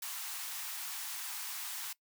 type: high-pass noise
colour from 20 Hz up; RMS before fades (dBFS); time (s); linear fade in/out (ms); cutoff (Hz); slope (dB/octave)
white; -41; 0.02-1.93; 5; 770; 48
effects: noise-tail reverb RT60 0.1 s tail -21 dB re dry